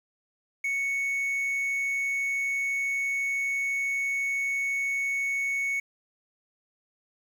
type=tone with quantisation; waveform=triangle; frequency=2217 Hz; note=C#7; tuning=in tune; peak=-24 dBFS; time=0.64-5.8 s; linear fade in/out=5 ms; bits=9; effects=none